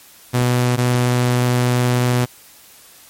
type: tone pair in turn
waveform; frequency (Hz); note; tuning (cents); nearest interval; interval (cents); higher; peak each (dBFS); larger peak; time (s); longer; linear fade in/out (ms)
sawtooth; 123.47 / 123.47; B2 / B2; 0 / 0; unison; 0; neither; -10; neither; 0.33-0.77 / 0.77-2.26; second; 20
effects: white hiss -45 dBFS RMS until 3.09 s + MP3 64 kbps